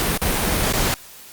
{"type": "noise with dropouts", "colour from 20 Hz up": "pink", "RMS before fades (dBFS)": -20, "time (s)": [0, 0.94], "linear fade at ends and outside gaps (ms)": 0, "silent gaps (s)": [[0.175, 0.217], [0.725, 0.736]], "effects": ["white hiss -42 dBFS RMS until 1.32 s", "Opus 48 kbps"]}